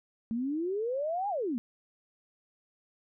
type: exponential two-way sweep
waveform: sine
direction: up then down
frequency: 220 to 839 to 220 Hz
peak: -29 dBFS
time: 0.31-1.58 s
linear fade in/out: 0 ms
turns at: 1.29 s
effects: none